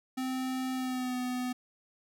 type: tone with pitch glide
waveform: square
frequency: 258.9 to 250.4 Hz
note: C4 to B3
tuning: -18 to +24 cents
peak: -32 dBFS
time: 0.17-1.53 s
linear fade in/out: 10 ms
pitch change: -58 cents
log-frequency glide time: 0.74-1.17 s
effects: none